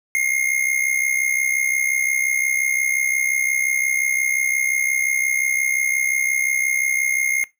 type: tone with amplitude modulation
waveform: square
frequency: 2131 Hz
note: C7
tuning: 31 cents sharp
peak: -15 dBFS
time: 0.15-7.44 s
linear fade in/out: 0 ms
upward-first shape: sine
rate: 65.7 Hz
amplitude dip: 70%
effects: noise-tail reverb RT60 0.2 s tail -20 dB re dry